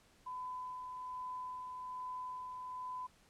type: tone with tremolo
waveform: sine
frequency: 1007 Hz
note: B5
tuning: 33 cents sharp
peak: -40 dBFS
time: 0.26-3.07 s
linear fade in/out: 10 ms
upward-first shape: sine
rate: 1.2 Hz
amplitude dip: 30%
effects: pink hiss -67 dBFS RMS until 3.29 s + low-pass 10000 Hz 12 dB/octave